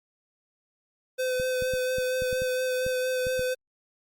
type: tone with vibrato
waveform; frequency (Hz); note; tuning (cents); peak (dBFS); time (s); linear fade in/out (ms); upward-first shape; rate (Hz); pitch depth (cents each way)
square; 510; C5; -44; -26; 1.18-3.55; 20; sine; 4.3; 14
type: clicks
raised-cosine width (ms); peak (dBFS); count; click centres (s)
5; -25; 10; 1.399 / 1.623 / 1.737 / 1.984 / 2.221 / 2.329 / 2.42 / 2.865 / 3.269 / 3.394
effects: Opus 48 kbps